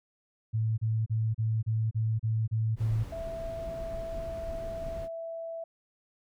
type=tone bursts; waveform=sine; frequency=110.9 Hz; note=A2; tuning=14 cents sharp; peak=-25 dBFS; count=9; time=0.53-3.044 s; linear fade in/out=20 ms; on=250 ms; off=33 ms
type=noise; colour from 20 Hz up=brown; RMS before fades=-40 dBFS; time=2.76-5.09 s; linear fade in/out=50 ms
type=tone; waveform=sine; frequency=661 Hz; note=E5; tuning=5 cents sharp; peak=-35 dBFS; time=3.12-5.64 s; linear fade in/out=5 ms
effects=none